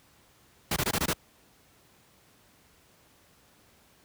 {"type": "noise bursts", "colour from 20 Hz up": "pink", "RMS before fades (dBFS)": -27, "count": 6, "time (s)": [0.71, 1.133], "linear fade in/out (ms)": 5, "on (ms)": 53, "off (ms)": 21, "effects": ["pink hiss -61 dBFS RMS until 4.04 s", "high-pass 60 Hz 12 dB/octave"]}